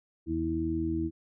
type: harmonic tone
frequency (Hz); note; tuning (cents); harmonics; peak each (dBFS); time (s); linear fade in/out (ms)
81.1; E2; -28; 1 / 2 / 3 / 4; -35 / -38 / -38 / -29; 0.26-1.11; 50
effects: none